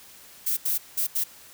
violet noise bursts at uneven times, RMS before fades -25 dBFS, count 4, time 0.46-0.57 / 0.65-0.78 / 0.97-1.07 / 1.15-1.24 s, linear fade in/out 10 ms, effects white hiss -49 dBFS RMS until 1.53 s

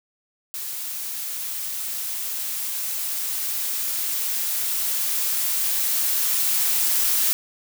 blue noise with level ramp, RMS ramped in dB -31 to -20 dBFS, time 0.54-7.33 s, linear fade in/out 0 ms, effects none

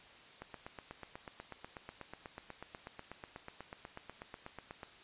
click train, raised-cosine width 0.5 ms, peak -30 dBFS, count 37, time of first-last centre 0.42-4.832 s, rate 8.16 Hz, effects white hiss -57 dBFS RMS until 5.03 s + resampled to 8000 Hz

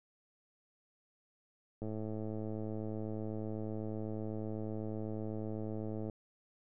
click train, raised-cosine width 2 ms, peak -28 dBFS, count 463, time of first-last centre 1.82-6.098 s, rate 108 Hz, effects none

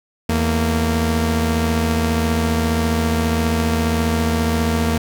sawtooth tone pair together, 81.7 / 230.3 Hz, E2 / A#3, -15 / -21 cents, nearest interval octave + tritone, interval 1794 cents, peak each -15 dBFS, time 0.29-4.98 s, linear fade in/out 5 ms, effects none

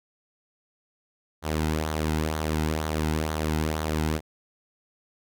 sawtooth tone with flanger, 77.78 Hz, D#2, in tune, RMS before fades -27 dBFS, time 1.42-4.21 s, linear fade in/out 50 ms, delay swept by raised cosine 0.38 to 1.78 ms, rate 2.1 Hz, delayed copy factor -0.55, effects none

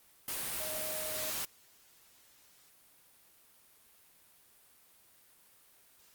sine tone in noise, 622.3 Hz, D#5, in tune, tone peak -42 dBFS, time 0.6-1.3 s, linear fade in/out 2 ms, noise white, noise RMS -37 dBFS, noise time 0.28-1.45 s, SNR -8 dB, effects white hiss -63 dBFS RMS until 6.14 s + Opus 32 kbps

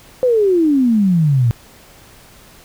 sine exponential sweep, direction down, 521 to 112.5 Hz, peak -10 dBFS, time 0.23-1.51 s, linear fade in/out 0 ms, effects pink hiss -44 dBFS RMS until 2.64 s

